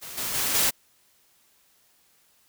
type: noise with level steps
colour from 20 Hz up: white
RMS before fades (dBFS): -39 / -30 / -26 / -22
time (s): 0.01-0.71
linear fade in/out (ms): 20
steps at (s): 0.17 / 0.34 / 0.54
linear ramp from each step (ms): 10
effects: white hiss -63 dBFS RMS until 2.48 s